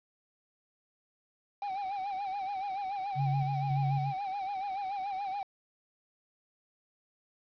triangle tone with vibrato, 784 Hz, G5, in tune, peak -31 dBFS, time 1.62-5.43 s, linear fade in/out 2 ms, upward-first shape sine, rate 7 Hz, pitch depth 81 cents each way
sine tone with tremolo, 138.59 Hz, C#3, in tune, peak -27 dBFS, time 3.15-4.14 s, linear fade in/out 50 ms, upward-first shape square, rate 1.8 Hz, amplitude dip 35%
effects resampled to 11025 Hz + 9-bit

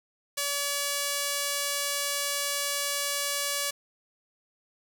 sawtooth tone with band-pass filter, 570 Hz, C#5, 48 cents sharp, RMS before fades -30 dBFS, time 0.37-3.71 s, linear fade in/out 10 ms, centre 8900 Hz, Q 0.51, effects 9-bit

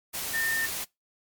sine tone in noise, 1812 Hz, A#6, 50 cents flat, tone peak -26 dBFS, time 0.33-0.67 s, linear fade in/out 20 ms, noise white, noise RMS -33 dBFS, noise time 0.13-0.85 s, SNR +4 dB, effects noise-tail reverb RT60 0.2 s tail -24 dB re dry + MP3 96 kbps

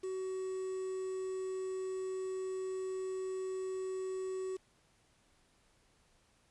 triangle tone with quantisation, 376.2 Hz, F#4, 29 cents sharp, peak -34 dBFS, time 0.03-4.57 s, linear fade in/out 10 ms, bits 9, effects pink hiss -70 dBFS RMS until 6.5 s + resampled to 24000 Hz

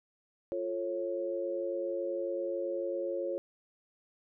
sine chord, F augmented, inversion none, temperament equal with one note detuned, 349.2 / 440 / 547.4 Hz, F4 / A4 / C#5, 0 / 0 / -22 cents, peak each -36 / -40 / -34 dBFS, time 0.52-3.38 s, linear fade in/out 0 ms, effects none

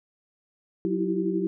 sine tone cluster, 185.6 / 323.5 / 335.1 / 386.1 Hz, F#3 / E4 / E4 / G4, +6 / -32 / +29 / -26 cents, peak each -29 dBFS, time 0.85-1.47 s, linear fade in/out 0 ms, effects none

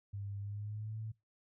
sine tone with pitch glide, 100.3 to 110.01 Hz, G2 to A2, +40 to 0 cents, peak -39 dBFS, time 0.13-1.12 s, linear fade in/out 10 ms, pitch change +160 cents, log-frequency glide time 0.39-0.98 s, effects noise-tail reverb RT60 0.2 s tail -22 dB re dry

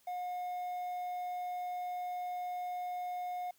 triangle tone with quantisation, 720 Hz, F#5, 47 cents flat, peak -34 dBFS, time 0.07-3.51 s, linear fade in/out 5 ms, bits 10, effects white hiss -69 dBFS RMS until 3.58 s

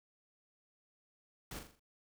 pink noise with echo, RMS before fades -45 dBFS, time 1.51-1.59 s, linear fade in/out 2 ms, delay 41 ms, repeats 5, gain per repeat -6 dB, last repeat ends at 1.795 s, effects none

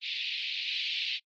pink band-pass noise, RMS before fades -33 dBFS, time 0.01-1.2 s, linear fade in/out 50 ms, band 2400 to 4300 Hz, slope 48 dB/octave, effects noise-tail reverb RT60 0.1 s tail -25 dB re dry + Opus 24 kbps

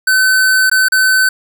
square tone with dropouts, 1522 Hz, F#6, 48 cents sharp, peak -9 dBFS, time 0.07-1.29 s, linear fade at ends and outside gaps 5 ms, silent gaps 0.698-0.714 / 0.885-0.92 s, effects none

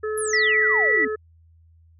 harmonic tone, 430.4 Hz, A4, 38 cents flat, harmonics 1 / 3 / 4, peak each -24 / -34 / -36 dBFS, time 0.03-1.16 s, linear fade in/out 10 ms
sine exponential sweep, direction down, 11550 to 241.1 Hz, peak -27 dBFS, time 0.17-1.08 s, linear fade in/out 10 ms
sine tone, 1957 Hz, B6, 16 cents flat, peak -17 dBFS, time 0.33-1.05 s, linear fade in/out 5 ms
effects added 82 Hz sine -51 dBFS peak until 1.99 s

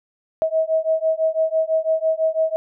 sine beating tone pair, 637 / 643 Hz, D#5 / E5, +41 / -43 cents, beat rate 6 Hz, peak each -20 dBFS, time 0.42-2.56 s, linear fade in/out 0 ms, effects none

